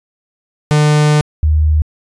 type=tone pair in turn; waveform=45% pulse / sine; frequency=150 / 76.93 Hz; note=D3 / D#2; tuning=+37 / -19 cents; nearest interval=octave; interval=1156 cents; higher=first; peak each=-8 dBFS; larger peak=neither; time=0.71-1.21 / 1.43-1.82 s; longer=first; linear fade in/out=0 ms; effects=resampled to 22050 Hz